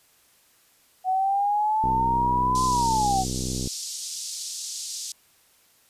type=linear two-way sweep; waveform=sine; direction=up then down; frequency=740 to 1023 to 740 Hz; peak=-20 dBFS; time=1.04-3.25 s; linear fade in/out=50 ms; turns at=2.65 s
type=click train; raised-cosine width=3 ms; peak=-18 dBFS; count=118; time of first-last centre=1.84-3.674 s; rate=63.8 Hz
type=band-pass noise; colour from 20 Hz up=white; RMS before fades=-34 dBFS; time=2.55-5.12 s; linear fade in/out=2 ms; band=4400 to 7700 Hz; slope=24 dB/octave
effects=white hiss -60 dBFS RMS until 5.89 s + resampled to 32000 Hz